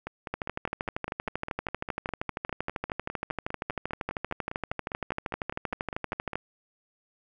two click trains, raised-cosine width 0.5 ms, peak -15 / -19 dBFS, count 78 / 32, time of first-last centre 0.34-6.356 / 0.07-6.333 s, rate 12.8 / 4.95 Hz, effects none

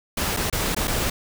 pink noise with dropouts, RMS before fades -24 dBFS, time 0.17-1.1 s, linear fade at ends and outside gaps 5 ms, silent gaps 0.366-0.37 / 0.5-0.526 / 0.748-0.764 / 0.874-0.878 s, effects none

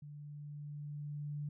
sine tone with level ramp, 146.83 Hz, D3, in tune, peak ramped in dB -47 to -37 dBFS, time 0.02-1.49 s, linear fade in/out 5 ms, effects none

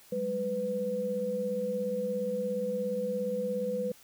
sine tone cluster, 189.3 / 206.4 / 498.6 Hz, F#3 / G#3 / B4, +40 / -10 / +16 cents, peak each -39 / -37 / -30 dBFS, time 0.12-3.92 s, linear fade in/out 5 ms, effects white hiss -57 dBFS RMS until 4.03 s

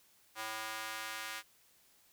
square tone with high-pass filter sweep, 110 Hz, A2, in tune, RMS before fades -42 dBFS, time 0.35-1.43 s, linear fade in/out 50 ms, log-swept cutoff 990 to 1600 Hz, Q 1.1, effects white hiss -67 dBFS RMS until 2.12 s

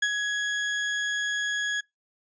35% pulse tone with ADSR envelope, 1670 Hz, G#6, 9 cents sharp, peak -18 dBFS, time 0.02-1.81 s, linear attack 7 ms, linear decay 52 ms, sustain -6 dB, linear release 11 ms, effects noise-tail reverb RT60 0.2 s tail -26 dB re dry + resampled to 16000 Hz

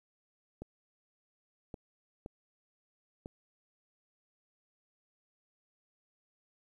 clicks, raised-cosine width 2 ms, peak -29 dBFS, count 4, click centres 0.62 / 1.742 / 2.261 / 3.259 s, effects 11-bit

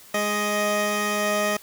15% pulse tone pair together, 207.7 / 624.6 Hz, G#3 / D#5, 0 / +7 cents, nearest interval octave + perfect fifth, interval 1907 cents, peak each -20 / -17 dBFS, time 0.14-1.57 s, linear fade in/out 5 ms, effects white hiss -48 dBFS RMS until 1.62 s

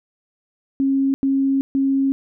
sine tone bursts at uneven times, 271.5 Hz, C#4, 36 cents flat, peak -15 dBFS, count 3, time 0.8-1.14 / 1.23-1.61 / 1.75-2.12 s, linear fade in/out 0 ms, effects none

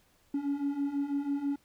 triangle beating tone pair, 278.7 / 284.8 Hz, C#4 / C#4, +9 / +47 cents, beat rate 6.1 Hz, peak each -32 / -28 dBFS, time 0.34-1.56 s, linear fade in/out 5 ms, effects tanh soft clip ceiling -22 dBFS + pink hiss -67 dBFS RMS until 1.64 s

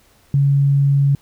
sine tone, 140 Hz, C#3, 18 cents sharp, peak -11 dBFS, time 0.34-1.15 s, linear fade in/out 2 ms, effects pink hiss -54 dBFS RMS until 1.21 s

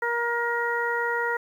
harmonic tone, 472.5 Hz, A#4, 23 cents sharp, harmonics 1 / 2 / 3 / 4, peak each -29 / -29 / -29 / -29 dBFS, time 0.02-1.37 s, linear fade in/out 5 ms, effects 9-bit

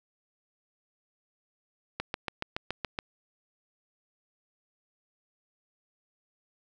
click train, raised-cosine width 0.3 ms, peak -15 dBFS, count 8, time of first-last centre 2-2.989 s, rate 7.08 Hz, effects none

